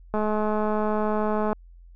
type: click train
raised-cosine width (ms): 1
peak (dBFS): -13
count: 297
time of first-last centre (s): 0.14-1.53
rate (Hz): 213
effects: added 43 Hz sine -45 dBFS peak until 1.95 s